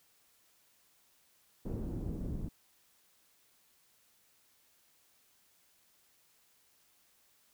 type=noise with low-pass filter sweep; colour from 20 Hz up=pink; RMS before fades=-38 dBFS; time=1.65-2.49 s; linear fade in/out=10 ms; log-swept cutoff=350 to 230 Hz; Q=1.1; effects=white hiss -69 dBFS RMS until 7.53 s